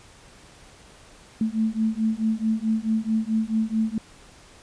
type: beating tone pair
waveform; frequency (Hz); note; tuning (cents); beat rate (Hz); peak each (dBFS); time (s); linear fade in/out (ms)
sine; 218.4 / 223; A3 / A3; -13 / +23; 4.6; -24; 1.41-3.98; 2
effects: pink hiss -50 dBFS RMS until 4.62 s + resampled to 22050 Hz